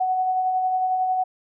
sine tone with tremolo, 744 Hz, F#5, 9 cents sharp, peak -18 dBFS, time 0-1.24 s, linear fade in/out 10 ms, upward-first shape sine, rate 11 Hz, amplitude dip 30%, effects none

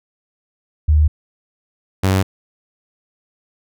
sine / sawtooth tone pair in turn, 76 / 95.26 Hz, D#2 / G2, -40 / -49 cents, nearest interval major third, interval 391 cents, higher second, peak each -9 dBFS, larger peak neither, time 0.88-1.08 / 2.03-2.23 s, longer neither, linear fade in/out 10 ms, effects none

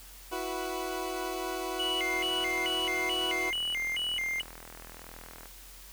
20% pulse chord, E suspended second, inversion none, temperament equal with one note detuned, 329.6 / 370 / 492.2 Hz, E4 / F#4 / B4, 0 / 0 / -6 cents, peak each -33 / -30 / -36 dBFS, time 0.31-3.51 s, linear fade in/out 20 ms
triangle tone with vibrato, 2489 Hz, D#7, in tune, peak -28 dBFS, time 1.79-4.42 s, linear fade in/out 10 ms, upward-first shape square, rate 2.3 Hz, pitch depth 290 cents each way
click train, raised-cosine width 0.5 ms, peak -31 dBFS, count 137, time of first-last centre 2.14-5.457 s, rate 41 Hz
effects added 44 Hz sine -51 dBFS peak until 5.92 s + white hiss -51 dBFS RMS until 5.92 s

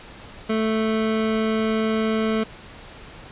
25% pulse tone, 220 Hz, A3, in tune, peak -16 dBFS, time 0.49-2.44 s, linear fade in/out 10 ms, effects pink hiss -42 dBFS RMS until 3.31 s + resampled to 8000 Hz

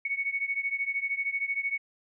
sine beating tone pair, 2217 / 2230 Hz, C#7 / C#7, 0 / +10 cents, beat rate 13 Hz, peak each -30 / -32 dBFS, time 0.05-1.78 s, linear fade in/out 5 ms, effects none

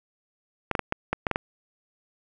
clicks, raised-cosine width 0.5 ms, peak -9 dBFS, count 8, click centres 0.713 / 0.752 / 0.793 / 0.924 / 1.13 / 1.268 / 1.313 / 1.359 s, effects none

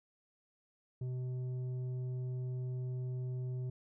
sine tone with tanh clipping, 126.7 Hz, B2, 45 cents sharp, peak -37 dBFS, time 1.01-3.7 s, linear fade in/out 5 ms, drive 7 dB, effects none

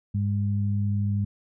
sine tone pair together, 101.6 / 202.4 Hz, G#2 / G#3, -38 / -44 cents, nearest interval octave, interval 1194 cents, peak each -23 / -29 dBFS, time 0.14-1.25 s, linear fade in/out 10 ms, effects none

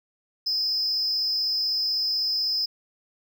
triangle tone with amplitude modulation, 5100 Hz, D#8, 42 cents sharp, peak -18 dBFS, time 0.46-2.66 s, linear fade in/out 10 ms, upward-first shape sine, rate 264 Hz, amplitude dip 80%, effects none

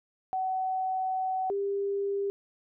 sine tone pair in turn, 753 / 398.9 Hz, F#5 / G4, +30 / +30 cents, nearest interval major seventh, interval 1100 cents, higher first, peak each -27 dBFS, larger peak neither, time 0.33-1.5 / 1.5-2.3 s, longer first, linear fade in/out 0 ms, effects none

